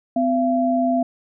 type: tone pair together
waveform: sine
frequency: 254.7 / 680 Hz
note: C4 / F5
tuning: -46 / -46 cents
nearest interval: octave + perfect fourth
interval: 1700 cents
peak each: -19 dBFS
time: 0.16-1.03 s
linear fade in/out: 5 ms
effects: none